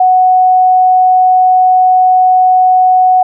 sine tone, 740 Hz, F#5, in tune, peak -4 dBFS, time 0-3.23 s, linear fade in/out 5 ms, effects none

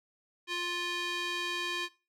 square tone with band-pass filter, 350.6 Hz, F4, 7 cents sharp, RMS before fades -34 dBFS, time 0.47-1.89 s, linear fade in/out 50 ms, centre 2900 Hz, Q 1.7, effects noise-tail reverb RT60 0.3 s tail -18 dB re dry

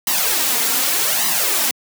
white noise with flanger, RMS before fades -18 dBFS, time 0.07-1.71 s, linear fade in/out 2 ms, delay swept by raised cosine 1 to 4.4 ms, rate 0.84 Hz, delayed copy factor +0.75, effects high-pass 200 Hz 12 dB/octave

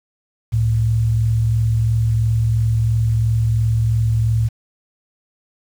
sine tone pair together, 69.3 / 112.24 Hz, C#2 / A2, 0 / +35 cents, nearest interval minor sixth, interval 835 cents, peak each -23 / -14 dBFS, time 0.52-4.49 s, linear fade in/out 20 ms, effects 7-bit

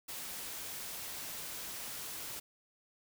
white noise, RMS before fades -43 dBFS, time 0.08-2.4 s, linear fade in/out 10 ms, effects none

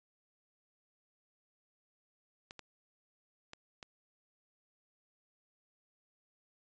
clicks, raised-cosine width 0.2 ms, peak -29 dBFS, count 4, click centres 2.509 / 2.593 / 3.534 / 3.828 s, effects resampled to 16000 Hz

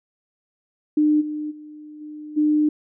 sine tone with level steps, 301.9 Hz, D4, 48 cents sharp, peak -14 / -25 / -37 / -33 / -15 dBFS, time 0.97-2.69 s, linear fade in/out 5 ms, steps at 1.2 / 1.5 / 2 / 2.36 s, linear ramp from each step 20 ms, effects none

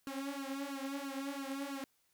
sawtooth tone with flanger, 275.3 Hz, C#4, 12 cents flat, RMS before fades -41 dBFS, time 0.07-1.84 s, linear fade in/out 0 ms, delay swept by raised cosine 0.69 to 4.49 ms, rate 3 Hz, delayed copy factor +0.95, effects white hiss -75 dBFS RMS until 2.13 s

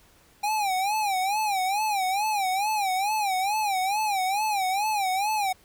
square tone with vibrato, 802 Hz, G5, 39 cents sharp, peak -24 dBFS, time 0.43-5.53 s, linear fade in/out 10 ms, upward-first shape sine, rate 2.3 Hz, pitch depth 140 cents each way, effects pink hiss -58 dBFS RMS until 5.64 s

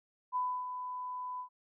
sine tone with ADSR envelope, 1000 Hz, B5, 21 cents sharp, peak -29 dBFS, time 0.32-1.49 s, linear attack 39 ms, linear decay 290 ms, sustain -8 dB, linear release 93 ms, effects none

